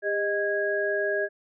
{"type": "tone cluster", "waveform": "sine", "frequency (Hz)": [402.9, 621, 1649], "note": ["G4", "D#5", "G#6"], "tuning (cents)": [48, -3, -13], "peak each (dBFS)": -28, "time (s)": [0.02, 1.29], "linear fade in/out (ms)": 50, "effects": []}